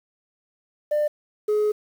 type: tone pair in turn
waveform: sine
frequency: 597 / 422.1 Hz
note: D5 / G#4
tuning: +28 / +28 cents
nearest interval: tritone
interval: 600 cents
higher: first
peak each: -17 / -16 dBFS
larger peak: second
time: 0.91-1.08 / 1.48-1.72 s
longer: second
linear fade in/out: 10 ms
effects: tanh soft clip ceiling -17 dBFS + 8-bit